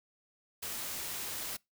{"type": "noise", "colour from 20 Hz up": "white", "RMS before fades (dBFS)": -39, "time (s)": [0.62, 1.57], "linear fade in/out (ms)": 10, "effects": ["noise-tail reverb RT60 0.2 s tail -24 dB re dry"]}